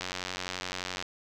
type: click train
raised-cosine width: 0.2 ms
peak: -16 dBFS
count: 94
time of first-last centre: 0.01-1.025 s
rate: 91.6 Hz
effects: none